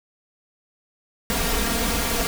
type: noise with comb filter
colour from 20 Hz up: pink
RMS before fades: -23 dBFS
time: 1.3-2.27 s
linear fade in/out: 0 ms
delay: 4.3 ms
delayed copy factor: +1
effects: none